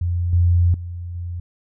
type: tone with level steps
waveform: sine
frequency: 87.2 Hz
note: F2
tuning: 2 cents flat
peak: -18 / -12 / -27 / -25 dBFS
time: 0.01-1.4 s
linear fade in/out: 5 ms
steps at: 0.33 / 0.74 / 1.15 s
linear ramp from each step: 2 ms
effects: none